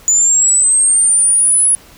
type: linear sweep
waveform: sine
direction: up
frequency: 6960 to 10360 Hz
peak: -6 dBFS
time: 0.08-1.75 s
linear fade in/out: 0 ms
effects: tanh soft clip ceiling -6 dBFS + pink hiss -42 dBFS RMS until 1.97 s